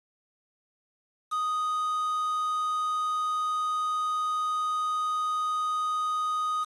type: tone with quantisation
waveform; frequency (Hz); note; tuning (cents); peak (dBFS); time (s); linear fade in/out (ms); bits
triangle; 1244.5; D#6; 0; -24; 1.31-6.65; 20; 7
effects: resampled to 24000 Hz